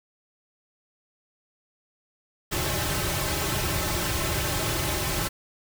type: noise with comb filter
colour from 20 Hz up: pink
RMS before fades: -27 dBFS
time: 2.51-5.29 s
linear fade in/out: 20 ms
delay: 4.2 ms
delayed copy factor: -0.85
effects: none